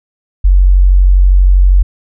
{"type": "tone", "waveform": "sine", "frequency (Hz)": 46.25, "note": "F#1", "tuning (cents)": 0, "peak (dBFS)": -3, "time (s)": [0.44, 1.83], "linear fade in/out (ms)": 10, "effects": []}